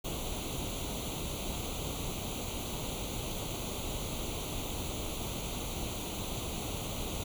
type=noise with comb filter; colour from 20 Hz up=pink; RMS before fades=-37 dBFS; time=0.04-7.24 s; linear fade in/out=10 ms; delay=0.29 ms; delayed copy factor=+0.85; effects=none